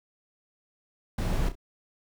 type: noise with echo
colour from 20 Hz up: brown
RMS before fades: -27 dBFS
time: 1.18-1.49 s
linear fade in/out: 5 ms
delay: 32 ms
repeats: 2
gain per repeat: -10 dB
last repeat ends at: 1.554 s
effects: none